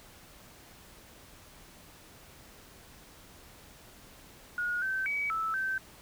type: tone with pitch steps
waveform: sine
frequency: 1443 / 1545 / 2274 / 1313 / 1549 Hz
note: F#6 / G6 / C#7 / E6 / G6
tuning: -44 / -26 / +44 / -7 / -21 cents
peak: -29 dBFS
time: 4.58-5.78 s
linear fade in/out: 2 ms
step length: 240 ms
effects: pink hiss -54 dBFS RMS until 6.01 s